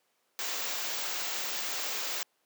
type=band-stop noise; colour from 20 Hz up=white; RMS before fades=-34 dBFS; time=0.39-2.23 s; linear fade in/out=0 ms; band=7700 to 15000 Hz; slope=96 dB/octave; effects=pink hiss -73 dBFS RMS until 2.45 s + high-pass 400 Hz 12 dB/octave